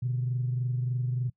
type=tone pair together; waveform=sine; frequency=123.47 / 146.83 Hz; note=B2 / D3; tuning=0 / 0 cents; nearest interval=minor third; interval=300 cents; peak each=-26 / -36 dBFS; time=0.02-1.3 s; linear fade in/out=10 ms; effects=noise-tail reverb RT60 0.1 s tail -23 dB re dry + tanh soft clip ceiling -20 dBFS